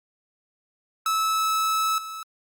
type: tone with level steps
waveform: 45% pulse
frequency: 1302 Hz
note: E6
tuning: 22 cents flat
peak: -21 / -33 dBFS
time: 1.06-2.23 s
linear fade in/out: 2 ms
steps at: 1.98 s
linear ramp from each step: 2 ms
effects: Opus 48 kbps